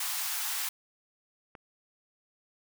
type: high-pass noise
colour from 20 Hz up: white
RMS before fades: -33 dBFS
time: 0-0.69 s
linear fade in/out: 5 ms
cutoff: 730 Hz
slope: 48 dB/octave
type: click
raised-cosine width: 0.5 ms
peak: -31 dBFS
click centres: 1.552 s
effects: none